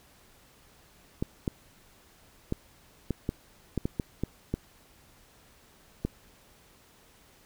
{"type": "clicks", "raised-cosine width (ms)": 3, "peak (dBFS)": -15, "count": 11, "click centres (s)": [1.225, 1.478, 2.524, 3.107, 3.291, 3.777, 3.855, 3.998, 4.236, 4.54, 6.05], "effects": ["pink hiss -59 dBFS RMS until 7.45 s"]}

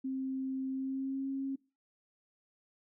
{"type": "tone with pitch glide", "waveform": "sine", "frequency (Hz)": [264.4, 270.6], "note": ["C4", "C#4"], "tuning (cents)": [18, -42], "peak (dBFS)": -33, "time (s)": [0.04, 1.56], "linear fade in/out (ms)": 10, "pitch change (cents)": 40, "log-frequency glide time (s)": [0.7, 1.28], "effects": ["noise-tail reverb RT60 0.3 s tail -22 dB re dry"]}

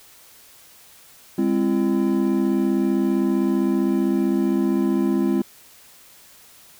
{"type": "tone cluster", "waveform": "triangle", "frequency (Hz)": [202.6, 262.4, 337.9], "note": ["G#3", "C4", "E4"], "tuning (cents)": [-43, 5, 43], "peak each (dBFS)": -20, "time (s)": [1.38, 5.42], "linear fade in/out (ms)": 5, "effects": ["white hiss -49 dBFS RMS until 6.79 s"]}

